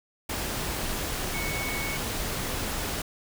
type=tone in noise; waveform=sine; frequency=2217 Hz; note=C#7; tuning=in tune; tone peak=-33 dBFS; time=1.34-1.97 s; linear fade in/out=5 ms; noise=pink; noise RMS=-31 dBFS; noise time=0.29-3.02 s; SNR=-5 dB; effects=none